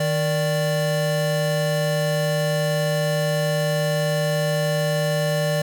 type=tone pair together; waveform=square; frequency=155.56 / 587.3 Hz; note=D#3 / D5; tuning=0 / 0 cents; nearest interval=octave + major seventh; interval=2300 cents; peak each=-23 dBFS; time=0-5.62 s; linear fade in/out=5 ms; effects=none